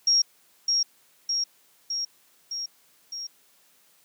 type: tone with echo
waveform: sine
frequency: 5588 Hz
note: F8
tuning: in tune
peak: -17 dBFS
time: 0.07-0.22 s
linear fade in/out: 5 ms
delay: 610 ms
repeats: 5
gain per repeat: -3 dB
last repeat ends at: 3.27 s
effects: white hiss -61 dBFS RMS until 4.04 s + high-pass 150 Hz 12 dB/octave